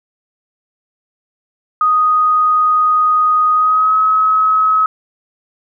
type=tone with pitch glide; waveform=sine; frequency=1245 to 1280 Hz; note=D#6 to D#6; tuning=+1 to +49 cents; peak=-9 dBFS; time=1.81-4.86 s; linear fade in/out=2 ms; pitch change=+48 cents; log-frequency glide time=3.54-3.95 s; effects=none